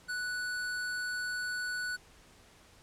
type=tone; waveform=square; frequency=1480 Hz; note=F#6; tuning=in tune; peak=-34 dBFS; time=0.08-1.97 s; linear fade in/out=20 ms; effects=pink hiss -59 dBFS RMS until 2.82 s + low-pass 10000 Hz 12 dB/octave